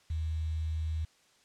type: tone with quantisation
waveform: sine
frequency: 79.3 Hz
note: D#2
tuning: 33 cents sharp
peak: -30 dBFS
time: 0.1-1.05 s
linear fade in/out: 5 ms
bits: 9
effects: white hiss -65 dBFS RMS until 1.44 s + low-pass 7000 Hz 12 dB/octave